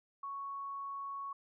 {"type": "tone", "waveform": "sine", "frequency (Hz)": 1110, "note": "C#6", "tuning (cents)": 2, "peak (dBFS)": -39, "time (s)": [0.23, 1.33], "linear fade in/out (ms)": 5, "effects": []}